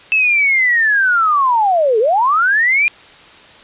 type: linear two-way sweep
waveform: sine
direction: down then up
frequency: 2637 to 415.3 to 2446 Hz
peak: -10 dBFS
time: 0.12-2.88 s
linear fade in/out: 0 ms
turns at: 1.99 s
effects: white hiss -41 dBFS RMS until 3.63 s + resampled to 8000 Hz